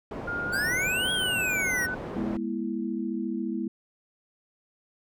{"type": "low-pass noise", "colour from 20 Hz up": "white", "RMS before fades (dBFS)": -36, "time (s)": [0.11, 2.37], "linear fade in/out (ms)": 2, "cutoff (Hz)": 600, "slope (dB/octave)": 12}
{"type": "tone with pitch glide", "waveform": "sine", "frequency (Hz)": [1414, 1498.1], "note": ["F6", "F#6"], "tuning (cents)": [21, 21], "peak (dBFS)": -29, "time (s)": [0.27, 1.95], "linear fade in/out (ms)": 10, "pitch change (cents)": 100, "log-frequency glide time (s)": [0.44, 0.78]}
{"type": "exponential two-way sweep", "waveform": "square", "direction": "up then down", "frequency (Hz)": [1498, 3322, 1827], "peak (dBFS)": -27, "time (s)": [0.52, 1.87], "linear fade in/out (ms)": 20, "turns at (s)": 1.12}
{"type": "chord", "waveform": "sine", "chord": "E major", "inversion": "first", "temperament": "equal with one note detuned", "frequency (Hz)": [207.7, 242.1, 329.6], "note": ["G#3", "B3", "E4"], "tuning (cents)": [0, -34, 0], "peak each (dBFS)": -32, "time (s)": [2.16, 3.68], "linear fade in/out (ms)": 5}
{"effects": []}